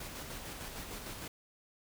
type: noise with tremolo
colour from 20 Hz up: pink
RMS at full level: -43 dBFS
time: 0-1.28 s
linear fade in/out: 5 ms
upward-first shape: square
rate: 6.6 Hz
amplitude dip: 30%
effects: none